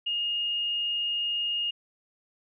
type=tone; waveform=sine; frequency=2847 Hz; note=F7; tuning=33 cents sharp; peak=-26 dBFS; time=0.06-1.71 s; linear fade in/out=10 ms; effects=none